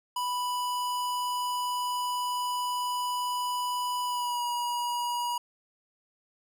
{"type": "tone with pitch glide", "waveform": "square", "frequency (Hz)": [987.8, 963.6], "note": ["B5", "B5"], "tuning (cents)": [0, -43], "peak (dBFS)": -29, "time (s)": [0.16, 5.38], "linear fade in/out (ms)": 5, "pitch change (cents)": -43, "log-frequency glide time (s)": [4.05, 4.44], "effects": []}